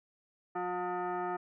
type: tone with frequency modulation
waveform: sine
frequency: 179.7 Hz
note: F3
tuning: 50 cents sharp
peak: -32 dBFS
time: 0.55-1.37 s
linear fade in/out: 10 ms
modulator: 538 Hz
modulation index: 2.1
effects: none